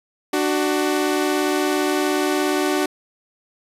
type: tone pair together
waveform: sawtooth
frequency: 297 / 374.2 Hz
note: D4 / F#4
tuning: +20 / +20 cents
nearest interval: major third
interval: 400 cents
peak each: -17 dBFS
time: 0.33-2.86 s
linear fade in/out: 5 ms
effects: resampled to 32000 Hz